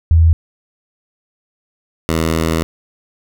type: tone pair in turn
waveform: sine / 10% pulse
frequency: 81.8 / 81 Hz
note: E2 / E2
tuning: -13 / -30 cents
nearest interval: unison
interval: 17 cents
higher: first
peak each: -6 dBFS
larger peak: neither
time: 0.11-0.33 / 2.09-2.63 s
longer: second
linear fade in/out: 0 ms
effects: none